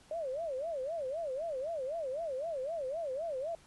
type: tone with vibrato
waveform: sine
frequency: 589 Hz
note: D5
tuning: 5 cents sharp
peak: -34 dBFS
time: 0.11-3.55 s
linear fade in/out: 2 ms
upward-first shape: sine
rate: 3.9 Hz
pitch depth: 250 cents each way
effects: pink hiss -61 dBFS RMS until 3.66 s + resampled to 24000 Hz